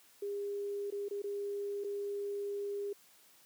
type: tone with dropouts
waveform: sine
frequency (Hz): 404.8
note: G#4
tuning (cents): -44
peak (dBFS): -35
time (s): 0.22-2.93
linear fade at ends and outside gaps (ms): 5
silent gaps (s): 0.904-0.922 / 1.085-1.109 / 1.22-1.239 / 1.839-1.844
effects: white hiss -63 dBFS RMS until 3.45 s + high-pass 150 Hz 12 dB/octave